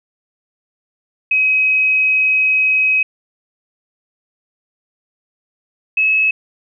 sine tone pair in turn, 2538 / 2579 Hz, D#7 / E7, +34 / -39 cents, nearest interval unison, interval 27 cents, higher second, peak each -11 dBFS, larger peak neither, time 1.31-3.03 / 5.97-6.31 s, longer first, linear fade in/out 5 ms, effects none

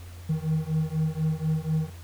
triangle beating tone pair, 155.56 / 159.66 Hz, D#3 / D#3, 0 / +45 cents, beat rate 4.1 Hz, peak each -25 dBFS, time 0.29-1.9 s, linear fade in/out 10 ms, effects added 87 Hz sine -40 dBFS peak until 2.03 s + pink hiss -51 dBFS RMS until 2.03 s

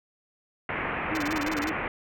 white low-pass noise, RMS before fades -31 dBFS, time 0.69-1.88 s, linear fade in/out 2 ms, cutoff 2400 Hz, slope 48 dB/octave
sine tone with vibrato, 303 Hz, D#4, 46 cents flat, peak -29 dBFS, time 1.11-1.72 s, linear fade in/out 2 ms, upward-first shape sine, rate 5.6 Hz, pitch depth 94 cents each way
5% pulse tone bursts, 510 Hz, C5, 44 cents flat, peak -22 dBFS, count 11, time 1.15-1.694 s, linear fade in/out 2 ms, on 24 ms, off 28 ms
effects none

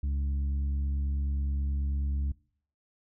harmonic tone with a mistuned harmonic, 69.3 Hz, C#2, in tune, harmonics 1 / 2 / 3 / 4, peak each -27 / -45 / -44 / -50 dBFS, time 0.03-2.32 s, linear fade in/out 5 ms, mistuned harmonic 4, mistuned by +99 cents, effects noise-tail reverb RT60 0.6 s tail -23 dB re dry

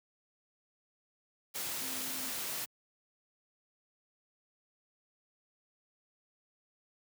sine tone in noise, 261.1 Hz, C4, 3 cents flat, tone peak -48 dBFS, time 1.8-2.31 s, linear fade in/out 20 ms, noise white, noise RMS -38 dBFS, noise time 1.54-2.66 s, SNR -13 dB, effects high-pass 100 Hz 12 dB/octave

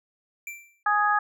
square tone with exponential decay, 2349 Hz, D7, in tune, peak -32 dBFS, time 0.47-0.83 s, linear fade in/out 2 ms, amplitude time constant 77 ms
harmonic tone, 416.2 Hz, G#4, 4 cents sharp, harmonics 2 / 3 / 4, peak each -24 / -23 / -25 dBFS, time 0.86-1.19 s, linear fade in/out 5 ms
effects none

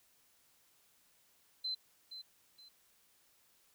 sine tone with echo, 4071 Hz, C8, 48 cents flat, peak -35 dBFS, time 1.64-1.75 s, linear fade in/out 10 ms, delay 470 ms, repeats 2, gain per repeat -10 dB, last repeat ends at 2.69 s, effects white hiss -70 dBFS RMS until 3.74 s

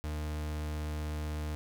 40% pulse tone, 76 Hz, D#2, 40 cents flat, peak -33 dBFS, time 0.04-1.55 s, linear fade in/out 0 ms, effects none

